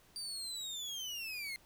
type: linear sweep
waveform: 30% pulse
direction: down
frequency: 4699 to 2088 Hz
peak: -37 dBFS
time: 0.16-1.56 s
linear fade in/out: 0 ms
effects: pink hiss -65 dBFS RMS until 1.65 s